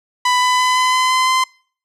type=tone with pitch steps; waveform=sawtooth; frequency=995 / 1001.3 / 1007.7 / 1014.1 / 1020.6 / 1027.1 / 1033.7 Hz; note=B5 / B5 / B5 / B5 / C6 / C6 / C6; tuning=+13 / +24 / +35 / +46 / -43 / -32 / -21 cents; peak=-9 dBFS; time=0.25-1.44 s; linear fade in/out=5 ms; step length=170 ms; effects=noise-tail reverb RT60 0.5 s tail -26 dB re dry + low-pass 8000 Hz 12 dB/octave